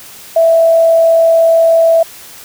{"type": "tone with frequency modulation", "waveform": "sine", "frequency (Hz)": 659.3, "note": "E5", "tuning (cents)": 0, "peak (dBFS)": -5, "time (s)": [0.36, 2.03], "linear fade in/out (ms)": 5, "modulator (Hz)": 46.4, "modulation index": 0.2, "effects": ["white hiss -34 dBFS RMS until 2.44 s"]}